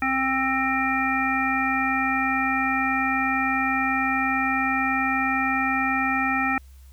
harmonic tone, 264.5 Hz, C4, 19 cents sharp, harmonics 1 / 3 / 5 / 7 / 9, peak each -27 / -27 / -27 / -27 / -27 dBFS, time 0.02-6.58 s, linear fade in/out 2 ms, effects added 66 Hz sine -44 dBFS peak until 6.92 s + white hiss -60 dBFS RMS until 6.92 s

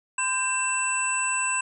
sine tone cluster, 1021 / 1575 / 2689 / 7920 Hz, C6 / G6 / E7 / B8, -43 / +8 / +34 / +4 cents, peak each -29 / -32 / -28 / -27 dBFS, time 0.18-1.61 s, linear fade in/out 5 ms, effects none

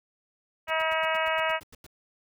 harmonic tone, 319.8 Hz, D#4, 48 cents sharp, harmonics 2 / 3 / 4 / 5 / 6 / 7 / 8 / 9, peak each -29 / -31 / -32 / -33 / -34 / -34 / -35 / -36 dBFS, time 0.67-1.6 s, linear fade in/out 50 ms
pink noise bursts, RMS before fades -48 dBFS, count 11, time 0.68-1.865 s, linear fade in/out 2 ms, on 25 ms, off 91 ms
effects none

